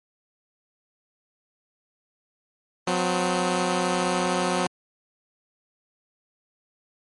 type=tone pair together; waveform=10% pulse; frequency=181.2 / 256.3 Hz; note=F#3 / C4; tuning=-36 / -36 cents; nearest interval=tritone; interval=600 cents; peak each=-15 / -19 dBFS; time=2.87-4.67 s; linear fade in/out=5 ms; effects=MP3 48 kbps